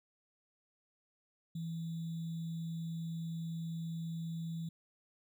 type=tone with sample-and-hold; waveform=sine; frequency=164.81 Hz; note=E3; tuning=in tune; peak=-37 dBFS; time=1.55-4.69 s; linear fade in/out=5 ms; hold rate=3675 Hz; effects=none